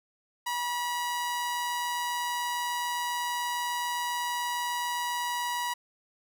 sawtooth tone with amplitude modulation, 968 Hz, B5, 35 cents flat, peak -24 dBFS, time 0.46-5.74 s, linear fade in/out 10 ms, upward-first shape sine, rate 167 Hz, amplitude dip 30%, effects none

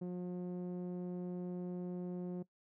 sawtooth tone with low-pass filter, 179.1 Hz, F3, 44 cents sharp, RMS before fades -41 dBFS, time 0.01-2.43 s, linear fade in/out 10 ms, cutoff 410 Hz, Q 1.1, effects noise-tail reverb RT60 0.1 s tail -20 dB re dry

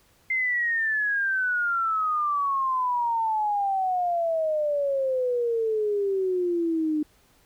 sine exponential sweep, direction down, 2093 to 300 Hz, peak -22 dBFS, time 0.3-7.03 s, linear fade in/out 5 ms, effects pink hiss -61 dBFS RMS until 7.45 s

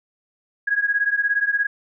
sine beating tone pair, 1647 / 1664 Hz, G#6 / G#6, -15 / +3 cents, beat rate 17 Hz, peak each -20 / -22 dBFS, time 0.67-1.67 s, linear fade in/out 10 ms, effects none

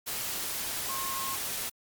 sine tone in noise, 1074 Hz, C6, 45 cents sharp, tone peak -35 dBFS, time 0.88-1.36 s, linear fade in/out 20 ms, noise white, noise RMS -34 dBFS, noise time 0.06-1.7 s, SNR -4 dB, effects Opus 48 kbps

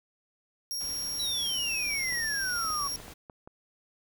sawtooth tone, 5588 Hz, F8, in tune, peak -29 dBFS, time 0.71-2.96 s, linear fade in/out 0 ms
pink noise, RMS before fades -47 dBFS, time 0.8-3.14 s, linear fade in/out 10 ms
sine exponential sweep, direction down, 3989 to 1108.7 Hz, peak -30 dBFS, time 1.19-2.88 s, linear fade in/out 10 ms
clicks, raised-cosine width 1 ms, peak -32 dBFS, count 10, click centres 2.125 / 2.174 / 2.242 / 2.648 / 2.704 / 2.863 / 3.001 / 3.081 / 3.298 / 3.475 s
effects none

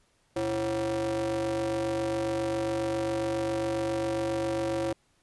square ring-modulated tone, 103.83 Hz, G#2, in tune, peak -25 dBFS, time 0.36-4.93 s, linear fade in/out 5 ms, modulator 439 Hz, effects pink hiss -68 dBFS RMS until 5.22 s + resampled to 24000 Hz

